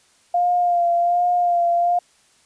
sine tone with vibrato, 700 Hz, F5, 4 cents sharp, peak -15 dBFS, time 0.34-1.99 s, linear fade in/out 5 ms, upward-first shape sine, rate 1.3 Hz, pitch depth 28 cents each way, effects white hiss -57 dBFS RMS until 2.45 s + resampled to 22050 Hz

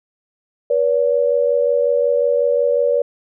sine tone pair together, 484.5 / 570 Hz, B4 / C#5, -33 / +48 cents, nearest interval minor third, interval 281 cents, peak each -16 dBFS, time 0.7-3.02 s, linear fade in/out 5 ms, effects none

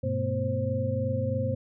sine tone cluster, 99 / 122.2 / 222.3 / 250.1 / 527 Hz, G2 / B2 / A3 / B3 / C5, +18 / -18 / +18 / +22 / +12 cents, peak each -30 / -31 / -36 / -36 / -30 dBFS, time 0.03-1.55 s, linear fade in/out 10 ms, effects none

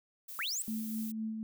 violet noise, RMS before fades -45 dBFS, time 0.28-1.12 s, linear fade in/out 10 ms
sine linear sweep, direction up, 1177 to 8372 Hz, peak -33 dBFS, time 0.39-0.62 s, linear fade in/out 0 ms
sine tone with tremolo, 220 Hz, A3, in tune, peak -33 dBFS, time 0.68-1.43 s, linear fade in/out 0 ms, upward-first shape sine, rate 4 Hz, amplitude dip 35%
effects none

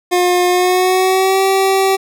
25% pulse tone with pitch glide, 357.7 to 385.6 Hz, F4 to G4, +41 to -28 cents, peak -7 dBFS, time 0.11-1.97 s, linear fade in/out 20 ms, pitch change +131 cents, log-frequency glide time 0.47-1.41 s, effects none

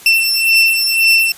30% pulse beating tone pair, 2686 / 2687.9 Hz, E7 / E7, +32 / +33 cents, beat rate 1.9 Hz, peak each -10 dBFS, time 0.06-1.32 s, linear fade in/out 2 ms, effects white hiss -38 dBFS RMS until 1.37 s + resampled to 32000 Hz

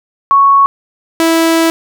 sine / sawtooth tone pair in turn, 1108.7 / 328.2 Hz, C#6 / E4, 0 / -8 cents, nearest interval octave + major sixth, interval 2108 cents, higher first, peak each -4 dBFS, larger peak neither, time 0.31-0.66 / 1.2-1.7 s, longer second, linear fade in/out 0 ms, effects none

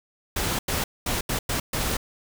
pink noise bursts at uneven times, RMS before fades -26 dBFS, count 6, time 0.36-0.59 / 0.68-0.84 / 1.06-1.21 / 1.29-1.39 / 1.49-1.6 / 1.73-1.97 s, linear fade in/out 5 ms, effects none

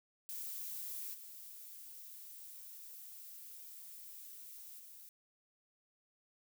violet noise with level steps, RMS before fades -44 / -52 / -55 dBFS, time 0.29-5.09 s, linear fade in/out 0 ms, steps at 1.13 / 4.78 s, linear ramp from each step 20 ms, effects none

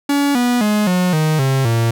45% pulse tone with pitch steps, 284 / 244.4 / 210.3 / 180.99 / 155.75 / 134.03 / 115.34 Hz, C#4 / B3 / G#3 / F#3 / D#3 / C3 / A#2, +42 / -18 / +22 / -38 / +2 / +42 / -18 cents, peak -13 dBFS, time 0.09-1.91 s, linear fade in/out 5 ms, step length 260 ms, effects none

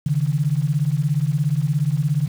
sine beating tone pair, 138.59 / 155.59 Hz, C#3 / D#3, 0 / 0 cents, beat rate 17 Hz, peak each -20 dBFS, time 0.06-2.28 s, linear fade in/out 5 ms, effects 7-bit

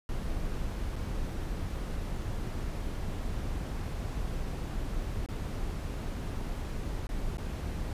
brown noise with dropouts, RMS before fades -34 dBFS, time 0.09-7.93 s, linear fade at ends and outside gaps 1 ms, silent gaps 0.958-0.962 / 5.262-5.287 / 7.069-7.09 / 7.371-7.382 s, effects resampled to 32000 Hz

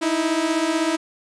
sawtooth beating tone pair, 311.1 / 327.1 Hz, D#4 / E4, 0 / -13 cents, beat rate 16 Hz, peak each -20 / -17 dBFS, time 0.01-0.97 s, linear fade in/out 20 ms, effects resampled to 22050 Hz

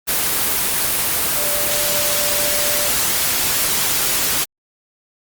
sine tone in noise, 587.3 Hz, D5, in tune, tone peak -26 dBFS, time 1.36-2.9 s, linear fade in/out 20 ms, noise white, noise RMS -18 dBFS, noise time 0.07-4.45 s, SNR -11 dB, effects Opus 24 kbps

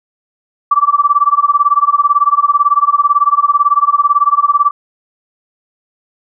sine tone with tremolo, 1160 Hz, D6, 22 cents flat, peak -4 dBFS, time 0.71-4.71 s, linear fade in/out 5 ms, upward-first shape sine, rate 18 Hz, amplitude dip 95%, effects none

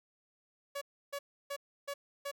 sawtooth tone bursts, 565 Hz, C#5, 33 cents sharp, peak -33 dBFS, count 5, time 0.75-2.315 s, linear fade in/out 10 ms, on 65 ms, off 310 ms, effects none

